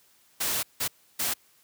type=noise bursts at uneven times; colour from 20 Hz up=white; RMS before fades=-28 dBFS; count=3; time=0.4-0.63 / 0.8-0.88 / 1.19-1.34 s; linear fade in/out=10 ms; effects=white hiss -62 dBFS RMS until 1.63 s + high-pass 60 Hz 12 dB/octave